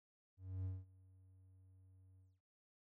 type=tone with ADSR envelope; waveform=triangle; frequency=93.6 Hz; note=F#2; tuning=20 cents sharp; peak=-37 dBFS; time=0.37-2.41 s; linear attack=280 ms; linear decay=200 ms; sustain=-24 dB; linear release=220 ms; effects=none